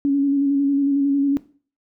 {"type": "tone with vibrato", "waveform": "sine", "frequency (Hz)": 279.7, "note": "C#4", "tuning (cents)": 16, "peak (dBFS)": -15, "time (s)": [0.05, 1.37], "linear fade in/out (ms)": 0, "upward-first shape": "square", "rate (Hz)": 11, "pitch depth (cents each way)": 23, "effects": ["noise-tail reverb RT60 0.4 s tail -17 dB re dry"]}